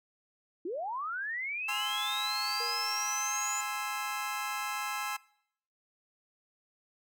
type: linear sweep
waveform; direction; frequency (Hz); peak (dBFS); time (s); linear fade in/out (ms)
sine; up; 311.6 to 7050; -33; 0.65-3.61; 5
type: chord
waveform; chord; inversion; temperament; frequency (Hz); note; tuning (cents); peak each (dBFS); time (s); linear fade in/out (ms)
25% pulse; Ab augmented; none; equal; 830.6 / 1046.5 / 1318.5; Ab5 / C6 / E6; 0 / 0 / 0; -34; 1.68-5.17; 10
type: tone with exponential decay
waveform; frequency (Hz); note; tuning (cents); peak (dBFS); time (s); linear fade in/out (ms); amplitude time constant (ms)
sine; 472.7; A#4; +24; -39; 2.6-3.29; 5; 150
effects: noise-tail reverb RT60 0.7 s tail -23 dB re dry